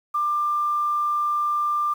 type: tone with quantisation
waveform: sine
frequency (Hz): 1190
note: D6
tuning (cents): +22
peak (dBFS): -20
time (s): 0.14-1.94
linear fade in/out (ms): 10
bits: 8
effects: none